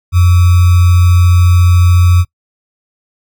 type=tone with sample-and-hold; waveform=sine; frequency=88.6 Hz; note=F2; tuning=25 cents sharp; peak=-4 dBFS; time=0.12-2.25 s; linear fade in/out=50 ms; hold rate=1225 Hz; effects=noise-tail reverb RT60 0.1 s tail -23 dB re dry